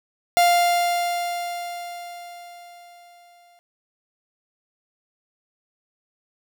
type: tone with exponential decay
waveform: 45% pulse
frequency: 698.5 Hz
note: F5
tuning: in tune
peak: -13 dBFS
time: 0.37-3.59 s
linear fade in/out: 0 ms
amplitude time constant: 700 ms
effects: none